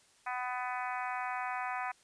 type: harmonic tone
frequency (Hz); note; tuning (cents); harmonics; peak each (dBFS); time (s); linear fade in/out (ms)
250; B3; +21; 3 / 4 / 5 / 6 / 7 / 8 / 9 / 10; -38 / -40 / -42 / -44 / -45 / -46 / -47 / -48; 0.26-1.92; 10
effects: white hiss -65 dBFS RMS until 2.03 s + resampled to 22050 Hz